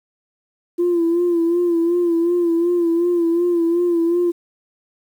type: tone with vibrato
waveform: sine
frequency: 342.5 Hz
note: F4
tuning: 34 cents flat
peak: -13 dBFS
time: 0.78-4.32 s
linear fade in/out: 20 ms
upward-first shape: sine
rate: 2.7 Hz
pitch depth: 52 cents each way
effects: tanh soft clip ceiling -11 dBFS + 8-bit